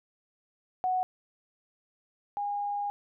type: tone pair in turn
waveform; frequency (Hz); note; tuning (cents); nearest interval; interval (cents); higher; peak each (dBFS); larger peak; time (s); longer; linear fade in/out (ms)
sine; 740 / 815.9; F#5 / G#5; 0 / -31; major second; 169; second; -25 / -29; first; 0.84-1.03 / 2.37-2.9; second; 0
effects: none